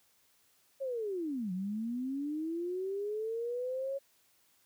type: linear two-way sweep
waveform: sine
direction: down then up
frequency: 554.4 to 178.2 to 554.4 Hz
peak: -33 dBFS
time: 0.8-3.99 s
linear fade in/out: 20 ms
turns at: 1.52 s
effects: white hiss -69 dBFS RMS until 4.65 s + high-pass 60 Hz 12 dB/octave